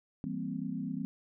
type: chord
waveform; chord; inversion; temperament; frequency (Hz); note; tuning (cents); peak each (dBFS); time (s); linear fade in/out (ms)
sine; C dominant seventh; first; equal; 164.81 / 196 / 233.1 / 261.6; E3 / G3 / Bb3 / C4; 0 / 0 / 0 / 0; -40 / -39 / -40 / -38; 0.24-1.05; 0
effects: none